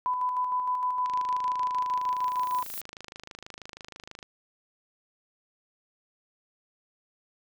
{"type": "tone with tremolo", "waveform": "sine", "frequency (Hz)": 1000, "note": "B5", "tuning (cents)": 21, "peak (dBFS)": -24, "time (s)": [0.06, 2.63], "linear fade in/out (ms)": 0, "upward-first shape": "square", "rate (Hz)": 6.5, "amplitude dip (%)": 35}
{"type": "click train", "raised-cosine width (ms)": 0.2, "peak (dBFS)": -24, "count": 84, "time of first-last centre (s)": [1.06, 4.228], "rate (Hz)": 26.2}
{"type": "noise with exponential growth", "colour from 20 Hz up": "violet", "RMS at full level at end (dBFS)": -35, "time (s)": [1.75, 2.81], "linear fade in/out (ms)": 2, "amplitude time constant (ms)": 230}
{"effects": []}